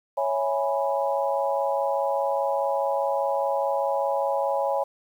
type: chord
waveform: sine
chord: C# minor seventh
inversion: none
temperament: equal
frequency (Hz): 554.4 / 659.3 / 830.6 / 987.8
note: C#5 / E5 / G#5 / B5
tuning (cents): 0 / 0 / 0 / 0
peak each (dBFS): -25 / -30 / -27 / -31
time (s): 0.17-4.84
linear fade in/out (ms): 10
effects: 9-bit